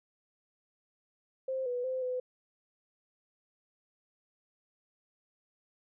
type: tone with pitch steps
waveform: sine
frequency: 525 / 491.7 / 517 / 504 Hz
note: C5 / B4 / C5 / B4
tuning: +6 / -8 / -21 / +35 cents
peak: -31 dBFS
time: 1.48-2.2 s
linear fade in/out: 5 ms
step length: 180 ms
effects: none